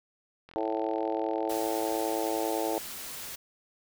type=click train; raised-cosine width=0.3 ms; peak=-33 dBFS; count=64; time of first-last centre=0.49-1.969 s; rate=42.6 Hz
type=harmonic tone; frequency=110 Hz; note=A2; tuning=in tune; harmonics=3 / 4 / 5 / 6 / 7 / 8; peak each=-33 / -34 / -35 / -36 / -36 / -37 dBFS; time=0.56-2.78 s; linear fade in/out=0 ms
type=noise; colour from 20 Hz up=white; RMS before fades=-40 dBFS; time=1.49-3.36 s; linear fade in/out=10 ms
effects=none